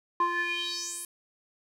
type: tone with band-pass filter sweep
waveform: square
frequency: 347.3 Hz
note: F4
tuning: 10 cents flat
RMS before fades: -31 dBFS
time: 0.2-1.05 s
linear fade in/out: 2 ms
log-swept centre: 1000 to 11000 Hz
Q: 5
effects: none